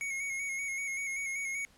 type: tone with vibrato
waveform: square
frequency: 2198 Hz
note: C#7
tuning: 15 cents flat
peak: -34 dBFS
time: 0.01-1.65 s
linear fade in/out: 0 ms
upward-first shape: square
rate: 5.2 Hz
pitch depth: 31 cents each way
effects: pink hiss -63 dBFS RMS until 1.77 s + low-pass 11000 Hz 12 dB/octave